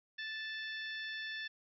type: harmonic tone with a mistuned harmonic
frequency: 878 Hz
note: A5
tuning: 4 cents flat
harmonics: 2 / 3 / 4 / 5 / 6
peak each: -41 / -50 / -46 / -54 / -54 dBFS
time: 0.18-1.48 s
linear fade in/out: 10 ms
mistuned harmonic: 6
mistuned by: +23 cents
effects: none